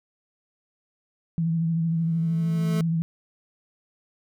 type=tone with vibrato; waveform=sine; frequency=164.81 Hz; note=E3; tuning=in tune; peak=-21 dBFS; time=1.38-3.02 s; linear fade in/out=0 ms; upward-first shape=triangle; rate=13 Hz; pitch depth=41 cents each way
type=tone with exponential growth; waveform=25% pulse; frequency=217.3 Hz; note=A3; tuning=21 cents flat; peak=-23 dBFS; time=1.89-2.81 s; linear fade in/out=0 ms; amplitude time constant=200 ms
effects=none